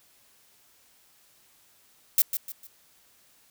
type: noise with echo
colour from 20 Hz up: violet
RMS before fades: -19 dBFS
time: 2.18-2.22 s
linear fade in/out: 2 ms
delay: 150 ms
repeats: 3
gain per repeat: -9 dB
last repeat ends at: 2.67 s
effects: white hiss -61 dBFS RMS until 3.5 s